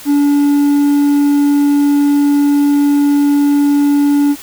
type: tone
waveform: triangle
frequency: 287.3 Hz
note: D4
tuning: 38 cents flat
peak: -6 dBFS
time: 0.05-4.36 s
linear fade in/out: 50 ms
effects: white hiss -33 dBFS RMS until 4.42 s